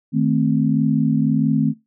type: chord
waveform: sine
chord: A diminished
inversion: second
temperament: equal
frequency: 155.56 / 220 / 261.6 Hz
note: Eb3 / A3 / C4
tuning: 0 / 0 / 0 cents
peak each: -19 dBFS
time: 0.12-1.74 s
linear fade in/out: 50 ms
effects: noise-tail reverb RT60 0.2 s tail -20 dB re dry